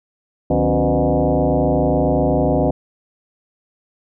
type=tone with frequency modulation; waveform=sine; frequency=177.2 Hz; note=F3; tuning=25 cents sharp; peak=-13 dBFS; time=0.5-2.71 s; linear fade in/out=5 ms; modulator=109 Hz; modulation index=5; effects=none